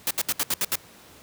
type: noise bursts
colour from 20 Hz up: white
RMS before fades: -24 dBFS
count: 7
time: 0.07-0.756 s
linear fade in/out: 2 ms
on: 38 ms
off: 70 ms
effects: pink hiss -50 dBFS RMS until 1.22 s + high-pass 80 Hz 12 dB/octave